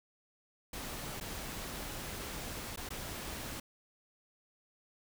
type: noise with dropouts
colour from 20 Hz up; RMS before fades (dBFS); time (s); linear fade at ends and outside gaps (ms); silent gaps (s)
pink; -42; 0.73-3.6; 5; 1.201-1.209 / 2.761-2.773 / 2.89-2.904
effects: none